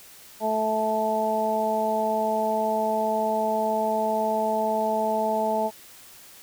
harmonic tone, 218.1 Hz, A3, 15 cents flat, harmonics 1 / 2 / 3 / 4, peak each -31 / -30 / -25 / -26 dBFS, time 0.4-5.71 s, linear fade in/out 50 ms, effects white hiss -48 dBFS RMS until 6.42 s

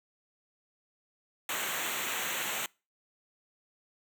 pink noise with comb filter, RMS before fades -34 dBFS, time 1.49-2.66 s, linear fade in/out 2 ms, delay 0.2 ms, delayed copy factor -0.85, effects noise-tail reverb RT60 0.3 s tail -25 dB re dry + high-pass 150 Hz 12 dB/octave

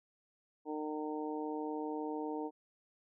harmonic tone, 152.7 Hz, D#3, 32 cents flat, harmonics 2 / 3 / 4 / 5 / 6, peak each -39 / -41 / -50 / -46 / -45 dBFS, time 0.65-2.51 s, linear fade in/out 50 ms, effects none

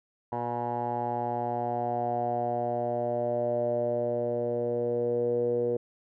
10% pulse tone with low-pass filter sweep, 120 Hz, B2, 49 cents flat, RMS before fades -29 dBFS, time 0.32-5.77 s, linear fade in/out 5 ms, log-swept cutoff 920 to 460 Hz, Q 6.8, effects none

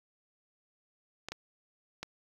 clicks, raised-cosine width 0.2 ms, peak -21 dBFS, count 3, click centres 1.286 / 1.32 / 2.03 s, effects 8-bit

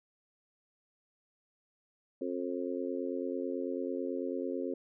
harmonic tone, 89.1 Hz, F2, 35 cents sharp, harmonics 3 / 4 / 5 / 6, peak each -37 / -38 / -39 / -40 dBFS, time 2.21-4.74 s, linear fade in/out 5 ms, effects none

